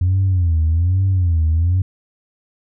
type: tone with vibrato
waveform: sine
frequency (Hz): 87.31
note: F2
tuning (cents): 0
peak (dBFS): -11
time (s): 0.01-1.82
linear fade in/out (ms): 5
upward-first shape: sine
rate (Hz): 1.2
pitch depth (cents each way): 170
effects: tanh soft clip ceiling -10 dBFS